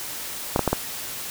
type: clicks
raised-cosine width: 1 ms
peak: -5 dBFS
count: 4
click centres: 0.561 / 0.593 / 0.677 / 0.73 s
effects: white hiss -33 dBFS RMS until 1.3 s